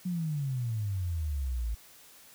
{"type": "exponential sweep", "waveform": "sine", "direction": "down", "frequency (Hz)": [185, 53.5], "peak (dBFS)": -29, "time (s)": [0.05, 1.75], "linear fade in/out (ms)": 10, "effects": ["white hiss -55 dBFS RMS until 2.34 s"]}